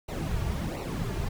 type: noise with flanger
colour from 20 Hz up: brown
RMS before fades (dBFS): -31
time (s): 0.08-1.29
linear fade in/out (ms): 10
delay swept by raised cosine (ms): 0.59 to 3.99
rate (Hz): 1.4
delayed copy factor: -0.75
effects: none